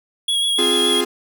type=tone with vibrato; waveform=square; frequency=3326 Hz; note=G#7; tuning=2 cents sharp; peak=-17 dBFS; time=0.28-1.01 s; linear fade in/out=5 ms; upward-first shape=triangle; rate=7 Hz; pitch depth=27 cents each way
type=chord; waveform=45% pulse; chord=F minor; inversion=second; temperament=equal; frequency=261.6 / 349.2 / 415.3 Hz; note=C4 / F4 / Ab4; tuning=0 / 0 / 0 cents; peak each=-25 / -22 / -22 dBFS; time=0.58-1.05 s; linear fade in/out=10 ms
effects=none